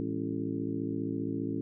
harmonic tone with a mistuned harmonic, 55 Hz, A1, in tune, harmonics 2 / 3 / 4 / 5 / 6 / 7 / 8, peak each -40 / -41 / -39 / -34 / -37 / -44 / -43 dBFS, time 0-1.61 s, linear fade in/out 0 ms, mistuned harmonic 4, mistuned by -110 cents, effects none

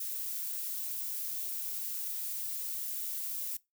violet noise, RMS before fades -37 dBFS, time 0-3.57 s, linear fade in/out 5 ms, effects noise-tail reverb RT60 0.2 s tail -21 dB re dry

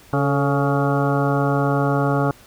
harmonic tone with a mistuned harmonic, 140 Hz, C#3, 18 cents sharp, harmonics 1 / 2 / 3 / 4 / 5 / 6 / 8 / 9 / 10, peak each -20 / -23 / -25 / -26 / -27 / -28 / -29 / -30 / -30 dBFS, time 0.13-2.31 s, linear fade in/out 2 ms, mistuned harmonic 3, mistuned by +51 cents, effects pink hiss -48 dBFS RMS until 2.46 s

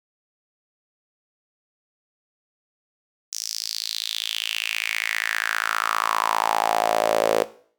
sawtooth tone with high-pass filter sweep, 55 Hz, A1, in tune, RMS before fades -24 dBFS, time 3.32-7.44 s, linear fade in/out 10 ms, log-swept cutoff 5900 to 490 Hz, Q 4.6, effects noise-tail reverb RT60 0.5 s tail -17 dB re dry

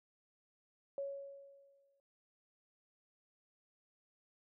sine tone with exponential decay, 556 Hz, C#5, 5 cents sharp, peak -36 dBFS, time 0.98-2 s, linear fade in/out 1 ms, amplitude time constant 220 ms, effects none

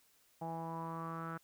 sawtooth tone with low-pass filter sweep, 164.3 Hz, E3, 5 cents flat, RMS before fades -42 dBFS, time 0.41-1.38 s, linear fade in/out 10 ms, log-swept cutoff 790 to 1400 Hz, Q 7, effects white hiss -70 dBFS RMS until 1.43 s

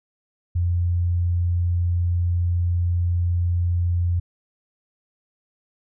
sine tone, 87.31 Hz, F2, in tune, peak -18 dBFS, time 0.55-4.2 s, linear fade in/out 10 ms, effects none

